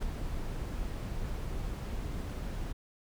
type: noise with ADSR envelope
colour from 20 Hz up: brown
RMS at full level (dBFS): -31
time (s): 0-2.73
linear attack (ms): 27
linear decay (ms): 4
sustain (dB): -5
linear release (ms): 17
effects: none